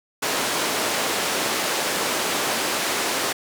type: band-pass noise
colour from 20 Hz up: pink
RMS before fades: -24 dBFS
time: 0.22-3.33 s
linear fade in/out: 10 ms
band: 340 to 11000 Hz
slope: 12 dB/octave
effects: none